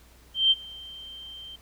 sine tone with ADSR envelope, 3136 Hz, G7, in tune, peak -15 dBFS, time 0.34-1.56 s, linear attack 170 ms, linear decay 34 ms, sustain -24 dB, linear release 6 ms, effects added 60 Hz sine -54 dBFS peak until 1.61 s + pink hiss -57 dBFS RMS until 1.61 s

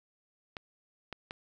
clicks, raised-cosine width 0.3 ms, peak -23 dBFS, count 3, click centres 0.568 / 1.127 / 1.309 s, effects none

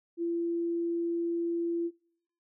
sine tone, 339.3 Hz, F4, 50 cents flat, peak -28 dBFS, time 0.17-1.91 s, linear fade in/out 50 ms, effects noise-tail reverb RT60 0.8 s tail -26 dB re dry

